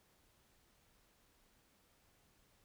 silence, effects pink hiss -72 dBFS RMS until 2.64 s

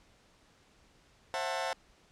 sawtooth chord, F# half-diminished seventh, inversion second, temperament just, 532.8 / 666 / 740 / 888 Hz, C5 / E5 / F#5 / A5, +31 / +18 / 0 / +16 cents, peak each -34 dBFS, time 1.34-1.73 s, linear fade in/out 0 ms, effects pink hiss -64 dBFS RMS until 2.11 s + low-pass 7000 Hz 12 dB/octave

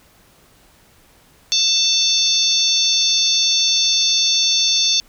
harmonic tone with a mistuned harmonic, 888 Hz, A5, 16 cents sharp, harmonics 3 / 4 / 5 / 6 / 7, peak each -28 / -18 / -18 / -22 / -21 dBFS, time 1.52-5 s, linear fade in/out 0 ms, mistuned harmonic 6, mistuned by +42 cents, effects pink hiss -52 dBFS RMS until 5.08 s

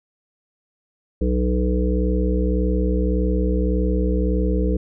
harmonic tone, 61.74 Hz, B1, in tune, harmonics 1 / 3 / 5 / 7 / 8, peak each -19 / -24 / -26 / -27 / -28 dBFS, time 1.21-4.77 s, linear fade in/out 5 ms, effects none

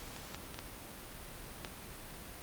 clicks, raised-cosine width 0.2 ms, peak -27 / -24 / -27 / -23 / -22 dBFS, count 5, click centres 0.164 / 0.346 / 0.544 / 0.59 / 1.648 s, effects pink hiss -48 dBFS RMS until 2.42 s + Opus 48 kbps

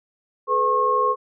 sine tone cluster, 428.5 / 501 / 1083 Hz, A4 / B4 / C#6, -46 / +25 / -41 cents, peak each -25 / -24 / -18 dBFS, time 0.47-1.16 s, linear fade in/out 50 ms, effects none

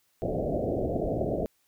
white low-pass noise, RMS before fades -29 dBFS, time 0.22-1.46 s, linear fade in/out 0 ms, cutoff 700 Hz, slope 96 dB/octave, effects white hiss -70 dBFS RMS until 1.67 s

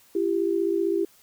sine tone pair together, 338.9 / 394.5 Hz, E4 / G4, +48 / +11 cents, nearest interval minor third, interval 263 cents, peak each -24 dBFS, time 0.15-1.05 s, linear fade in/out 5 ms, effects white hiss -57 dBFS RMS until 1.22 s

